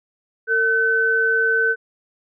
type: tone pair together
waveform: sine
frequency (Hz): 451.9 / 1520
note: A4 / F#6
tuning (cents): +46 / +46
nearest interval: octave + major sixth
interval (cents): 2100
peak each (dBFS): -22 / -16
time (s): 0.47-1.76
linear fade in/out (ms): 50
effects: none